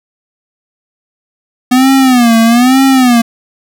square tone with vibrato, 246.9 Hz, B3, in tune, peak -5 dBFS, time 1.71-3.22 s, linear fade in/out 10 ms, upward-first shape sine, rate 1.1 Hz, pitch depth 150 cents each way, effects none

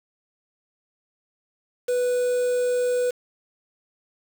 triangle tone with quantisation, 493.9 Hz, B4, in tune, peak -18 dBFS, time 1.88-3.11 s, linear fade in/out 10 ms, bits 6, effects none

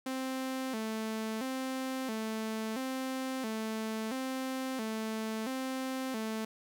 sawtooth tone with vibrato, 240.1 Hz, B3, 49 cents flat, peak -30 dBFS, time 0.06-6.45 s, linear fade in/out 5 ms, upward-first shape square, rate 0.74 Hz, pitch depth 150 cents each way, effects none

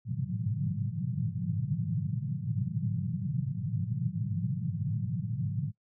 pink band-pass noise, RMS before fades -32 dBFS, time 0.05-5.72 s, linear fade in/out 50 ms, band 100 to 190 Hz, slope 96 dB/octave, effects noise-tail reverb RT60 0.1 s tail -19 dB re dry

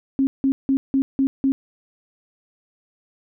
sine tone bursts, 270 Hz, C#4, 45 cents flat, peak -15 dBFS, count 6, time 0.19-1.52 s, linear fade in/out 0 ms, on 80 ms, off 170 ms, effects none

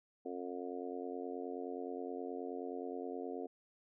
harmonic tone, 89.5 Hz, F2, 43 cents sharp, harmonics 3 / 4 / 5 / 6 / 7 / 8, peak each -45 / -46 / -44 / -53 / -52 / -49 dBFS, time 0.25-3.47 s, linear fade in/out 10 ms, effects none

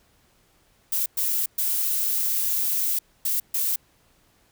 violet noise bursts at uneven times, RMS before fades -24 dBFS, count 5, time 0.92-1.06 / 1.17-1.46 / 1.58-2.99 / 3.25-3.4 / 3.54-3.76 s, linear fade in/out 5 ms, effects pink hiss -62 dBFS RMS until 4.51 s

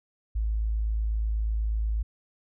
sine tone, 54.1 Hz, A1, 29 cents flat, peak -24 dBFS, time 0.35-2.03 s, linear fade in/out 10 ms, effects none

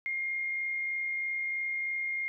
sine tone with amplitude modulation, 2127 Hz, C7, 28 cents sharp, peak -29 dBFS, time 0.06-2.28 s, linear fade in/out 0 ms, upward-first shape sine, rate 63.1 Hz, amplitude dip 25%, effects none

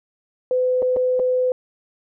sine tone with dropouts, 506 Hz, B4, 42 cents sharp, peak -16 dBFS, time 0.51-1.52 s, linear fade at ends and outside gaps 1 ms, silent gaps 0.821-0.826 / 0.963-0.968 / 1.194-1.198 s, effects none

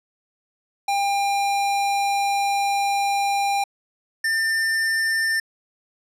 square tone pair in turn, 800 / 1795.9 Hz, G5 / A6, +35 / +35 cents, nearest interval octave + major second, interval 1400 cents, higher second, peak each -20 dBFS, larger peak neither, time 0.88-3.64 / 4.24-5.4 s, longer first, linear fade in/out 5 ms, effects low-pass 11000 Hz 12 dB/octave

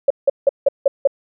sine tone bursts, 554.4 Hz, C#5, in tune, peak -8 dBFS, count 6, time 0.08-1.074 s, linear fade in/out 5 ms, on 24 ms, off 170 ms, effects none

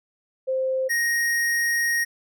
sine / square tone pair in turn, 523.3 / 1871.3 Hz, C5 / A#6, 0 / +6 cents, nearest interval octave + minor seventh, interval 2206 cents, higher second, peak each -21 / -21 dBFS, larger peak neither, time 0.47-0.89 / 0.89-2.05 s, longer second, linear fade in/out 20 ms, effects none

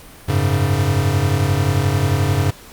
square chord, F# suspended second, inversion none, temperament equal, 92.5 / 103.83 / 138.59 Hz, F#2 / G#2 / C#3, 0 / 0 / 0 cents, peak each -20 dBFS, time 0.28-2.51 s, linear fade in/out 10 ms, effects pink hiss -41 dBFS RMS until 2.72 s + Opus 48 kbps

